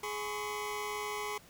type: tone cluster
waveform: 25% pulse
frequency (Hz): 418.4 / 1019 / 1117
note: G#4 / C6 / C#6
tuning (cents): +13 / -46 / +13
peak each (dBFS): -35 / -37 / -38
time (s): 0.03-1.38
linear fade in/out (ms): 5
effects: pink hiss -58 dBFS RMS until 1.49 s